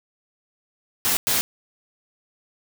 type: noise bursts at uneven times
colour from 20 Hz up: white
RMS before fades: -21 dBFS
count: 2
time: 1.05-1.17 / 1.27-1.41 s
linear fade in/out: 0 ms
effects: none